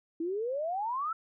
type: exponential sweep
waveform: sine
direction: up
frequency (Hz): 318.4 to 1355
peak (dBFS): -30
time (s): 0.2-1.13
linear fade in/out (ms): 5
effects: none